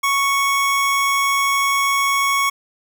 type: tone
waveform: 25% pulse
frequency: 1108.7 Hz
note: C#6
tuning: in tune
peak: -12 dBFS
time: 0.03-2.5 s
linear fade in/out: 10 ms
effects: none